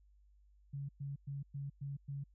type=tone bursts; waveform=sine; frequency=140 Hz; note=C#3; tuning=18 cents sharp; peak=-39 dBFS; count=6; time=0.73-2.24 s; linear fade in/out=10 ms; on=160 ms; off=110 ms; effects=added 50 Hz sine -63 dBFS peak until 2.34 s